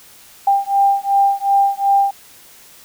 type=beating tone pair; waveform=sine; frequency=793 / 795.7 Hz; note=G5 / G5; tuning=+20 / +26 cents; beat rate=2.7 Hz; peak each=-15 dBFS; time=0.47-2.11 s; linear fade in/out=5 ms; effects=white hiss -44 dBFS RMS until 2.84 s